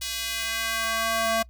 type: tone with high-pass filter sweep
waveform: square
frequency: 225.6 Hz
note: A3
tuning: 44 cents sharp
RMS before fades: -27 dBFS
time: 0.01-1.43 s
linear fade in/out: 10 ms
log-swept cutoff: 3700 to 620 Hz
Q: 1.1
effects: noise-tail reverb RT60 0.1 s tail -23 dB re dry + added 60 Hz sine -45 dBFS peak until 1.49 s